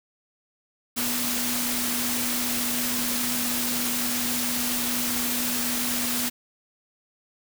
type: tone in noise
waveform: sine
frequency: 243.4 Hz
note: B3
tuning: 25 cents flat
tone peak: -31 dBFS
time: 0.96-6.3 s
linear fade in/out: 20 ms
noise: white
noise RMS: -27 dBFS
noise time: 0.96-6.3 s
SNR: -7 dB
effects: none